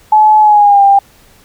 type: tone with pitch glide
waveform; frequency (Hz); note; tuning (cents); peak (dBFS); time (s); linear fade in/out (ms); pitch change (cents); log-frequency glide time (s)
sine; 857 to 795; A5 to G5; -46 to +24; -3; 0.12-0.99; 5; -130; 0.4-0.83
effects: pink hiss -45 dBFS RMS until 1.44 s